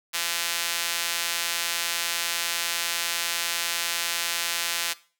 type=tone with high-pass filter; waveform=sawtooth; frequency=170 Hz; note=F3; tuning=46 cents flat; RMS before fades=-28 dBFS; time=0.13-4.94 s; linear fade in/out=20 ms; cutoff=2300 Hz; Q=0.65; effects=noise-tail reverb RT60 0.4 s tail -19 dB re dry